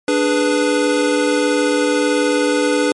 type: chord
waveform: square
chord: G# diminished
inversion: second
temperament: equal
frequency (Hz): 293.7 / 415.3 / 493.9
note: D4 / G#4 / B4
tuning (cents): 0 / 0 / 0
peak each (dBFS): -18 / -21 / -18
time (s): 0.08-2.92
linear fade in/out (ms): 2
effects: MP3 48 kbps